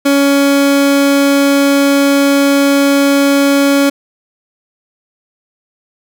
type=tone; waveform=30% pulse; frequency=280 Hz; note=C#4; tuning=18 cents sharp; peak=-5 dBFS; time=0.05-3.9 s; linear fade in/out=10 ms; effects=none